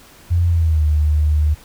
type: tone with pitch glide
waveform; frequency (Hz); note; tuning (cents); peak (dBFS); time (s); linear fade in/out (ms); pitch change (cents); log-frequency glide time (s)
sine; 86.4 to 75.65; F2 to D#2; -18 to -48; -12; 0.3-1.55; 20; -230; 0.48-0.85
effects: pink hiss -45 dBFS RMS until 1.64 s